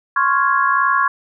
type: chord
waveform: sine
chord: Db major seventh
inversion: third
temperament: equal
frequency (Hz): 1046.5 / 1108.7 / 1396.9 / 1661.2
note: C6 / Db6 / F6 / Ab6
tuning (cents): 0 / 0 / 0 / 0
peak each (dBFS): -20 / -16 / -21 / -19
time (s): 0.16-1.08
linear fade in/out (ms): 5
effects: none